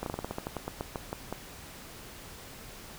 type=slowing click train; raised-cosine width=1 ms; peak=-19 dBFS; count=15; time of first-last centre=0.03-1.326 s; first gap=32 ms; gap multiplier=1.15; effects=pink hiss -47 dBFS RMS until 2.98 s